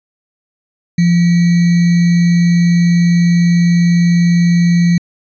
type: tone with sample-and-hold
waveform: sine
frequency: 172.8 Hz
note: F3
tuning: 18 cents flat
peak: -7 dBFS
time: 0.98-4.98 s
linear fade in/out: 5 ms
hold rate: 2100 Hz
effects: resampled to 16000 Hz